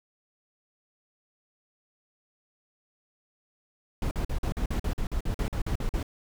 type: noise bursts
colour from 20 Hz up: brown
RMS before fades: -28 dBFS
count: 15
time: 4.02-6.029 s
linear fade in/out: 2 ms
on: 91 ms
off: 46 ms
effects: none